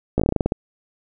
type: slowing click train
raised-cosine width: 2 ms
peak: -5 dBFS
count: 11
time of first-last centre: 0.18-0.521 s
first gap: 16 ms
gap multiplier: 1.16
effects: none